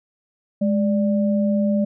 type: tone pair together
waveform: sine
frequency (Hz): 207.6 / 587.3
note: G#3 / D5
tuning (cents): 0 / 0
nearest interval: octave + tritone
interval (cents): 1800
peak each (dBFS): -17 / -24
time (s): 0.61-1.85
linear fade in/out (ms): 10
effects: none